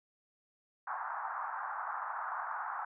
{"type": "band-pass noise", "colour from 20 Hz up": "pink", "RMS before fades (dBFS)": -39, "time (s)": [0.87, 2.85], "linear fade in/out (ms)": 5, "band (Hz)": [790, 1500], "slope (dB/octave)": 48, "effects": []}